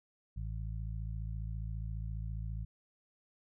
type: harmonic tone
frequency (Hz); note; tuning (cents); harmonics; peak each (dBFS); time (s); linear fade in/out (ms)
54.7; A1; -9; 1 / 2 / 3; -38 / -41 / -48; 0.36-2.65; 10
effects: none